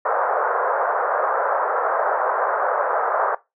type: band-pass noise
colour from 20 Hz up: pink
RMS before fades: -21 dBFS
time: 0.05-3.35 s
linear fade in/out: 5 ms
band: 480 to 1500 Hz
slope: 48 dB/octave
effects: noise-tail reverb RT60 0.2 s tail -18 dB re dry